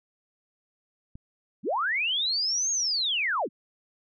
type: click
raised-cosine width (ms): 5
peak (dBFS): -30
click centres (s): 1.155
type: linear two-way sweep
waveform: sine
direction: up then down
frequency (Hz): 140 to 6610 to 140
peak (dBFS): -24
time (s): 1.63-3.49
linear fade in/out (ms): 50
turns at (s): 2.71
effects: none